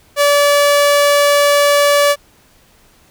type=tone; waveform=sawtooth; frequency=576 Hz; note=D5; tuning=34 cents flat; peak=-5 dBFS; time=0.16-2.16 s; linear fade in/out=50 ms; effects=pink hiss -50 dBFS RMS until 3.1 s